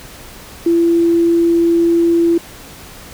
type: tone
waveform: sine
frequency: 337.7 Hz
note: E4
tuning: 42 cents sharp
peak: -9 dBFS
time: 0.66-2.38 s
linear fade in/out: 5 ms
effects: pink hiss -36 dBFS RMS until 3.13 s